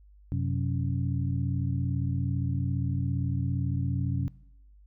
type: tone cluster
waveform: sine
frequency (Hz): 91.2 / 128.8 / 183.5 / 277.4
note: F#2 / C3 / F#3 / C#4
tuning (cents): -24 / -27 / -14 / +1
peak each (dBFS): -30 / -29 / -35 / -37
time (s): 0.32-4.28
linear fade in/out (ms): 0
effects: noise-tail reverb RT60 0.8 s tail -21 dB re dry + added 50 Hz sine -52 dBFS peak until 4.86 s